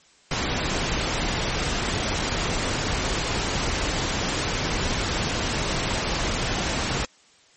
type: noise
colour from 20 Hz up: pink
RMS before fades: -25 dBFS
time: 0.31-7.05 s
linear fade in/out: 2 ms
effects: white hiss -56 dBFS RMS until 7.56 s + MP3 32 kbps